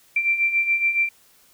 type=beating tone pair; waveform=sine; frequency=2349 / 2356.1 Hz; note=D7 / D7; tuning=0 / +5 cents; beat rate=7.1 Hz; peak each=-25 / -19 dBFS; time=0.16-1.09 s; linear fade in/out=5 ms; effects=white hiss -56 dBFS RMS until 1.53 s